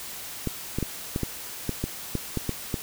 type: clicks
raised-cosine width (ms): 3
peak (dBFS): -13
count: 11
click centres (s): 0.473 / 0.786 / 0.827 / 1.161 / 1.233 / 1.693 / 1.84 / 2.153 / 2.373 / 2.493 / 2.742
effects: white hiss -38 dBFS RMS until 2.82 s